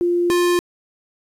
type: tone pair in turn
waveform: sine / square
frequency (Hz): 349.2 / 351.8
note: F4 / F4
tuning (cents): 0 / +13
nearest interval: unison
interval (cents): 13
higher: second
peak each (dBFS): -15 / -15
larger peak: neither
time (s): 0.01-0.3 / 0.3-0.59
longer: neither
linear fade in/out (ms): 0
effects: resampled to 32000 Hz + 9-bit